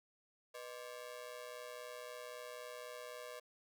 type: ring-modulated tone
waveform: sawtooth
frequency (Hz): 554.4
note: C#5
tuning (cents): 0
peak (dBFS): -40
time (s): 0.54-3.4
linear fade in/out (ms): 10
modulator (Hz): 61.9
effects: none